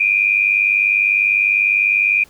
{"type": "tone pair together", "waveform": "sine", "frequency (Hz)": [2377, 2477], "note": ["D7", "D#7"], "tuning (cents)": [20, -8], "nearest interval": "minor second", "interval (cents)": 72, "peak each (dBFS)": -15, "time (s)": [0, 2.24], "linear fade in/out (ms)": 5, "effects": ["pink hiss -49 dBFS RMS until 2.29 s"]}